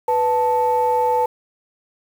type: tone pair together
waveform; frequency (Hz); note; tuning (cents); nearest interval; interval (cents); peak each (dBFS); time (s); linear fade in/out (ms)
sine; 493.9 / 880; B4 / A5; 0 / 0; minor seventh; 1000; -18 / -16; 0.08-1.26; 5
effects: tanh soft clip ceiling -9 dBFS + 7-bit